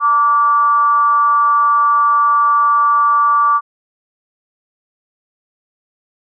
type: tone with frequency modulation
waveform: sine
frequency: 1161 Hz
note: D6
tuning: 20 cents flat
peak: -9 dBFS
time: 0-3.61 s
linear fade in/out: 50 ms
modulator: 258 Hz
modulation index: 0.38
effects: none